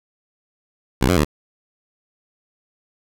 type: tone with pitch steps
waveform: 10% pulse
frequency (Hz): 63.7 / 91 / 74.9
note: C2 / F#2 / D2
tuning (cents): -46 / -28 / +35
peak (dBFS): -6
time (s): 1.01-1.247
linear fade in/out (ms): 10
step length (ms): 79
effects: none